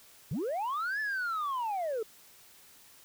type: linear two-way sweep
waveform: sine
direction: up then down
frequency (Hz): 110 to 1755 to 418.7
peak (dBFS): -28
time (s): 0.31-2.03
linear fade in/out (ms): 5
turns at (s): 1
effects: tanh soft clip ceiling -29 dBFS + white hiss -57 dBFS RMS until 3.04 s